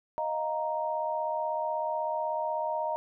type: chord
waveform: sine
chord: Eb suspended second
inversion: none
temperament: equal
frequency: 622.3 / 698.5 / 932.3 Hz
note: Eb5 / F5 / Bb5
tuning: 0 / 0 / 0 cents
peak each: -32 / -37 / -31 dBFS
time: 0.18-2.96 s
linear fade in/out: 0 ms
effects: none